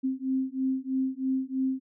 sine beating tone pair, 261.6 / 264.7 Hz, C4 / C4, 0 / +20 cents, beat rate 3.1 Hz, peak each -29 dBFS, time 0.03-1.8 s, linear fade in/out 20 ms, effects none

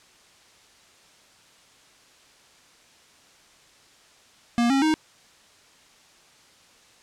square tone with pitch steps, 236.8 / 272 / 312.5 Hz, A#3 / C#4 / D#4, +27 / -33 / +8 cents, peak -19 dBFS, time 4.58-4.94 s, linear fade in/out 0 ms, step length 120 ms, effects white hiss -55 dBFS RMS until 7.02 s + low-pass 7000 Hz 12 dB/octave

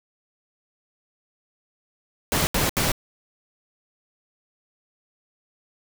pink noise bursts, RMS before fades -22 dBFS, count 3, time 2.32-2.918 s, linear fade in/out 0 ms, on 150 ms, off 74 ms, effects none

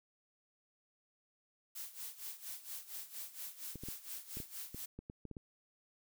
blue noise with tremolo, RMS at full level -44 dBFS, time 1.75-4.86 s, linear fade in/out 10 ms, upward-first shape sine, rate 4.3 Hz, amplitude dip 80%
clicks, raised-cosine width 3 ms, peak -33 dBFS, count 11, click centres 3.757 / 3.836 / 3.886 / 4.371 / 4.402 / 4.746 / 4.99 / 5.099 / 5.253 / 5.313 / 5.368 s
effects none

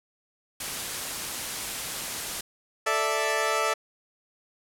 white noise, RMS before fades -32 dBFS, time 0.6-2.41 s, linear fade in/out 5 ms
15% pulse chord, A suspended fourth, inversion none, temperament equal, 440 / 587.3 / 659.3 Hz, A4 / D5 / E5, 0 / 0 / 0 cents, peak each -22 dBFS, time 2.86-3.74 s, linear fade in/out 10 ms
effects low-pass 12000 Hz 12 dB/octave

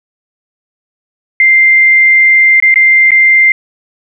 sine tone with dropouts, 2093 Hz, C7, in tune, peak -3 dBFS, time 1.4-3.52 s, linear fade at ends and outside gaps 2 ms, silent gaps 2.601-2.624 / 2.742-2.758 / 3.107-3.117 s, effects none

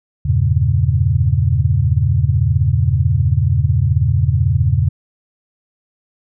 sine chord, E diminished seventh, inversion none, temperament equal, 82.41 / 98 / 116.54 / 138.59 Hz, E2 / G2 / Bb2 / Db3, 0 / 0 / 0 / 0 cents, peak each -17 dBFS, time 0.25-4.89 s, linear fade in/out 10 ms, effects none

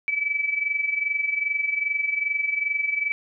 sine tone with amplitude modulation, 2300 Hz, D7, 37 cents flat, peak -19 dBFS, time 0.08-3.12 s, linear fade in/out 0 ms, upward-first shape sine, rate 22.5 Hz, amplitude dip 70%, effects none

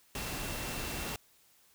sine tone in noise, 2701 Hz, E7, 42 cents sharp, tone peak -47 dBFS, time 0.15-1.16 s, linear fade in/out 2 ms, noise pink, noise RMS -38 dBFS, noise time 0.15-1.16 s, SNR -12 dB, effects white hiss -65 dBFS RMS until 1.74 s

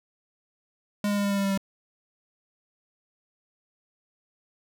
square tone with pitch steps, 205.5 / 204 / 202.4 / 200.9 / 199.42 / 197.93 / 196.45 / 194.98 Hz, G#3 / G#3 / G#3 / G3 / G3 / G3 / G3 / G3, -18 / -31 / -44 / +43 / +30 / +17 / +4 / -9 cents, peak -24 dBFS, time 1.04-1.576 s, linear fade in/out 2 ms, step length 67 ms, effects none

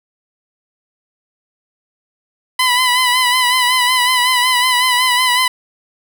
15% pulse tone with vibrato, 1001 Hz, B5, 23 cents sharp, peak -5 dBFS, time 2.59-5.48 s, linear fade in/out 5 ms, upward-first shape sine, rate 5.4 Hz, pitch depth 47 cents each way, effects none

